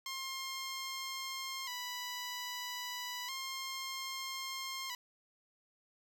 10% pulse tone with vibrato, 1025 Hz, C6, 36 cents flat, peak -31 dBFS, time 0.06-4.95 s, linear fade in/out 2 ms, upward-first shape square, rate 0.31 Hz, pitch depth 66 cents each way, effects none

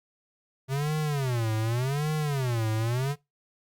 square tone with vibrato, 130 Hz, C3, 11 cents flat, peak -26 dBFS, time 0.68-3.16 s, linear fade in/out 50 ms, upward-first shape sine, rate 0.86 Hz, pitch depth 300 cents each way, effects noise-tail reverb RT60 0.2 s tail -22 dB re dry + Opus 48 kbps

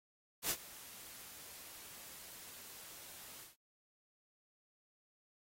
white noise with ADSR envelope, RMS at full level -34 dBFS, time 0.42-3.56 s, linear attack 77 ms, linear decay 62 ms, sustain -19 dB, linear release 150 ms, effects AAC 48 kbps

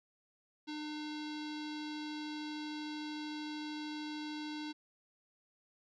square tone with low-pass filter, 302.2 Hz, D4, 50 cents sharp, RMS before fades -42 dBFS, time 0.67-4.73 s, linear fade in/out 20 ms, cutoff 4300 Hz, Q 3.5, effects none

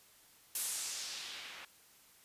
blue noise with low-pass filter sweep, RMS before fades -42 dBFS, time 0.55-1.65 s, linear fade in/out 2 ms, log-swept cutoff 12000 to 2100 Hz, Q 1.4, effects white hiss -63 dBFS RMS until 2.24 s + resampled to 32000 Hz

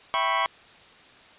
sawtooth chord, C# half-diminished seventh, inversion first, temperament equal with one note detuned, 659.3 / 784 / 987.8 / 1097.9 Hz, E5 / G5 / B5 / C#6, 0 / 0 / 0 / -17 cents, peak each -27 / -27 / -23 / -21 dBFS, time 0.14-0.46 s, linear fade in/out 0 ms, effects white hiss -51 dBFS RMS until 1.38 s + resampled to 8000 Hz

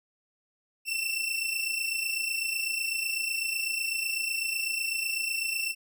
sawtooth tone pair together, 2674 / 2702 Hz, E7 / E7, +24 / +42 cents, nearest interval unison, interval 18 cents, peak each -28 dBFS, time 0.85-5.75 s, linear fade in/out 50 ms, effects none

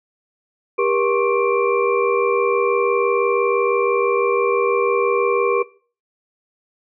sine tone cluster, 398.1 / 477.7 / 1075 / 1141 / 2362 Hz, G4 / A#4 / C6 / C#6 / D7, +27 / +42 / +47 / +50 / +9 cents, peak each -20 / -19 / -23 / -27 / -26 dBFS, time 0.78-5.63 s, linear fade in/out 10 ms, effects noise-tail reverb RT60 0.4 s tail -20 dB re dry

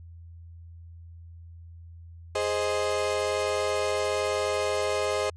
35% pulse chord, Ab major, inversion none, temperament equal, 415.3 / 523.3 / 622.3 Hz, Ab4 / C5 / Eb5, 0 / 0 / 0 cents, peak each -28 dBFS, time 2.35-5.3 s, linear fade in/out 5 ms, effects added 84 Hz sine -43 dBFS peak until 5.36 s + resampled to 22050 Hz

